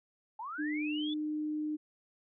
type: linear sweep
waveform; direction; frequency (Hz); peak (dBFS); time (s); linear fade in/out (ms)
sine; up; 830.6 to 3516; -38; 0.39-1.14; 5
type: tone with pitch glide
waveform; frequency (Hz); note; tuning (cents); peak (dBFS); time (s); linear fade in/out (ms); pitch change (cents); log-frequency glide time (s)
sine; 301.3 to 304.1; D4 to D#4; +44 to -40; -32; 0.58-1.77; 20; +16; 0.99-1.21
effects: none